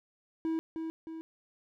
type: tone with echo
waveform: triangle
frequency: 323.5 Hz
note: E4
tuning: 32 cents flat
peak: -27 dBFS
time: 0.45-0.59 s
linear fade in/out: 0 ms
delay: 310 ms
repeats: 2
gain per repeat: -5 dB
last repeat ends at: 1.21 s
effects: none